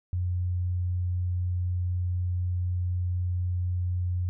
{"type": "tone", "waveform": "sine", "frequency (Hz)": 89.6, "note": "F2", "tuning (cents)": 45, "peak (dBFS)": -25, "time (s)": [0.13, 4.29], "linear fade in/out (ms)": 0, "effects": []}